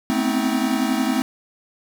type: tone cluster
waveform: square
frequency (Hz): 219.2 / 252.2 / 263.2 / 318.9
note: A3 / B3 / C4 / D#4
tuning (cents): -6 / +36 / +10 / +43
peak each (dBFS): -25 / -25 / -24 / -27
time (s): 0.1-1.22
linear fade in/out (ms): 0
effects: none